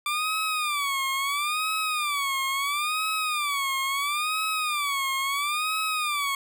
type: tone with vibrato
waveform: 20% pulse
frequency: 1174 Hz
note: D6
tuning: 1 cent flat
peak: -20 dBFS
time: 0.06-6.35 s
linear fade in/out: 2 ms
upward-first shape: sine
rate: 0.74 Hz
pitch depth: 150 cents each way
effects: none